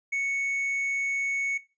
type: tone with tanh clipping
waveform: sine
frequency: 2216 Hz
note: C#7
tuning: 1 cent flat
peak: -26 dBFS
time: 0.12-1.58 s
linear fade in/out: 10 ms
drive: 3 dB
effects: noise-tail reverb RT60 0.3 s tail -18 dB re dry + resampled to 16000 Hz